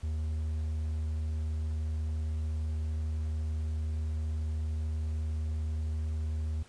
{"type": "tone", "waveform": "triangle", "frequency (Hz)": 77.78, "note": "D#2", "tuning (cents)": 0, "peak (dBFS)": -28, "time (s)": [0.03, 6.63], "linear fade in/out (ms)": 5, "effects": ["pink hiss -58 dBFS RMS until 6.68 s", "resampled to 22050 Hz"]}